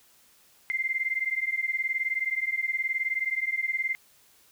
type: beating tone pair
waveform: sine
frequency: 2082 / 2101 Hz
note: C7 / C7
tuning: -9 / +7 cents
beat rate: 19 Hz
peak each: -29 dBFS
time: 0.7-3.95 s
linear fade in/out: 0 ms
effects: white hiss -60 dBFS RMS until 4.51 s